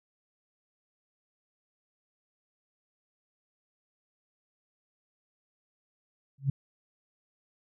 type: tone with exponential growth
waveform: sine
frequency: 137.1 Hz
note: C#3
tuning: 19 cents flat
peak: -19 dBFS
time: 6.38-6.5 s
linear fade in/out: 5 ms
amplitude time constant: 24 ms
effects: none